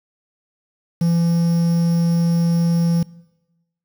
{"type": "tone with quantisation", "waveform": "triangle", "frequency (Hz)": 168.9, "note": "E3", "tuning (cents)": 42, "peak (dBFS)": -12, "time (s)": [1.01, 3.03], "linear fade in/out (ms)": 5, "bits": 6, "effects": ["noise-tail reverb RT60 1.0 s tail -22 dB re dry"]}